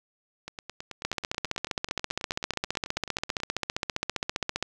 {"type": "two click trains", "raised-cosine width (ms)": 0.2, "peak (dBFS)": [-10, -20], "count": [55, 28], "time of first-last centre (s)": [[1.05, 4.626], [0.48, 3.402]], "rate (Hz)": [15.1, 9.24], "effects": []}